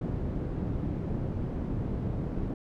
white low-pass noise, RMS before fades -32 dBFS, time 0.01-2.54 s, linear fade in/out 5 ms, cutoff 210 Hz, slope 12 dB/octave, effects none

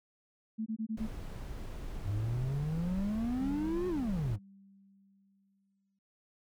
sine tone bursts, 220 Hz, A3, in tune, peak -32 dBFS, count 5, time 0.58-1.074 s, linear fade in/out 20 ms, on 82 ms, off 21 ms
brown noise, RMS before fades -41 dBFS, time 0.97-4.36 s, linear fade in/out 5 ms
triangle exponential two-way sweep, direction up then down, 95.4 to 370 to 95.4 Hz, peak -29 dBFS, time 2.03-4.39 s, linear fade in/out 50 ms, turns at 3.88 s
sine tone with exponential decay, 196 Hz, G3, in tune, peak -37 dBFS, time 3.41-5.99 s, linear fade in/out 5 ms, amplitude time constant 560 ms
effects none

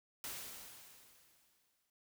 white noise with exponential decay, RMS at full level -43 dBFS, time 0.24-1.9 s, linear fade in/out 1 ms, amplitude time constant 360 ms, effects none

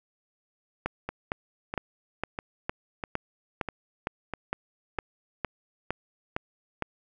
two click trains, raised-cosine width 0.5 ms, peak -13 / -17 dBFS, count 14 / 7, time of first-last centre 0.86-6.823 / 1.09-4.986 s, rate 2.18 / 1.54 Hz, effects none

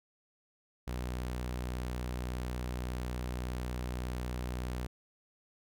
sawtooth tone, 61.74 Hz, B1, in tune, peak -31 dBFS, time 0.87-4.87 s, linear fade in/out 10 ms, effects none

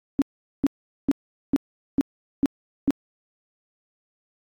sine tone bursts, 277.2 Hz, C#4, in tune, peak -15 dBFS, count 7, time 0.19-2.906 s, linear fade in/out 0 ms, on 28 ms, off 420 ms, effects AAC 48 kbps

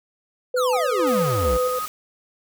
sine tone with tremolo, 503 Hz, B4, 32 cents sharp, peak -19 dBFS, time 0.54-1.79 s, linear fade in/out 5 ms, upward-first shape square, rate 2.2 Hz, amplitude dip 40%
square exponential sweep, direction down, 1496 to 53.1 Hz, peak -23 dBFS, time 0.56-1.58 s, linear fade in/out 20 ms
sine tone with vibrato, 1249 Hz, D#6, 6 cents sharp, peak -25 dBFS, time 0.73-1.86 s, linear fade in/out 5 ms, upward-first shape square, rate 13 Hz, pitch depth 8 cents each way
white noise, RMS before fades -35 dBFS, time 1.07-1.88 s, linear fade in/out 0 ms
effects none

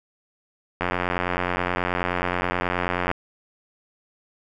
click train, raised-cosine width 0.5 ms, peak -8 dBFS, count 207, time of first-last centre 0.81-3.114 s, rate 89.4 Hz, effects none

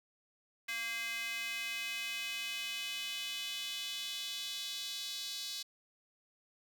square tone with high-pass filter sweep, 230.1 Hz, A#3, 22 cents flat, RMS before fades -40 dBFS, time 0.68-5.63 s, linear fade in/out 10 ms, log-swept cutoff 2100 to 4100 Hz, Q 3.1, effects 10-bit

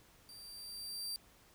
sawtooth tone with level ramp, 4699 Hz, D8, in tune, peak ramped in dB -49 to -35 dBFS, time 0.29-1.16 s, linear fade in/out 0 ms, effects pink hiss -64 dBFS RMS until 1.54 s

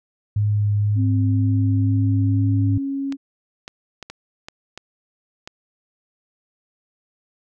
sine tone with vibrato, 103.83 Hz, G#2, in tune, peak -16 dBFS, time 0.36-2.78 s, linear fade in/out 5 ms, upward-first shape triangle, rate 2 Hz, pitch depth 13 cents each way
sine tone with pitch glide, 261.6 to 275.1 Hz, C4 to C#4, 0 to -13 cents, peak -22 dBFS, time 0.95-3.17 s, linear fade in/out 50 ms, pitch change +87 cents, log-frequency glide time 1.19-2.77 s
clicks, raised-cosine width 0.2 ms, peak -17 dBFS, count 7, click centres 3.124 / 3.679 / 4.027 / 4.1 / 4.485 / 4.776 / 5.475 s
effects none

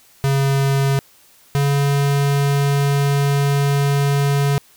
square tone pair in turn, 137.5 / 141.12 Hz, C#3 / C#3, -14 / +31 cents, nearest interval unison, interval 45 cents, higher second, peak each -15 dBFS, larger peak neither, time 0.24-0.99 / 1.55-4.58 s, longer second, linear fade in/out 0 ms, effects white hiss -51 dBFS RMS until 4.76 s

